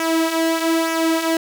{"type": "tone with flanger", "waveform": "sawtooth", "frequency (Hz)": 326.6, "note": "E4", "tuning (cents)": -16, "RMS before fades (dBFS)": -19, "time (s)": [0, 1.37], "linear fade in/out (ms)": 2, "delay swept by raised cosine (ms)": [0.23, 3.93], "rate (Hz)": 1.1, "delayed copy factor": -0.55, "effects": []}